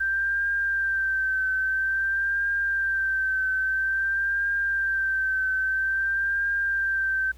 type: tone with vibrato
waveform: sine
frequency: 1568 Hz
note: G6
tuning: in tune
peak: -22 dBFS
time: 0-7.32 s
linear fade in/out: 10 ms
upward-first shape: triangle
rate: 0.5 Hz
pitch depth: 40 cents each way
effects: added 60 Hz sine -45 dBFS peak until 7.37 s + pink hiss -58 dBFS RMS until 7.37 s